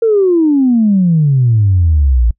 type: exponential sweep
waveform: sine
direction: down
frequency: 466.2 to 55 Hz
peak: -6 dBFS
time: 0.02-2.31 s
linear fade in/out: 5 ms
effects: noise-tail reverb RT60 0.1 s tail -26 dB re dry + tanh soft clip ceiling -2 dBFS